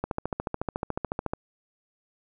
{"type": "click train", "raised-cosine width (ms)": 1, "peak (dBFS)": -14, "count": 19, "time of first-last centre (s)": [0.04, 1.335], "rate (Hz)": 13.9, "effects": []}